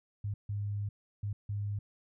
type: tone bursts at uneven times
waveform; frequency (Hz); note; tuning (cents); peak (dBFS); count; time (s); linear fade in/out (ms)
sine; 102.4; G#2; -24; -32; 4; 0.24-0.34 / 0.49-0.89 / 1.23-1.33 / 1.49-1.79; 5
effects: none